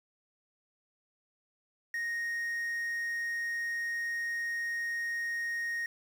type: tone with quantisation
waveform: triangle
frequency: 1864.7 Hz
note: A#6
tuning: in tune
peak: -30 dBFS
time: 1.94-5.86 s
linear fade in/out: 2 ms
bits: 9
effects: none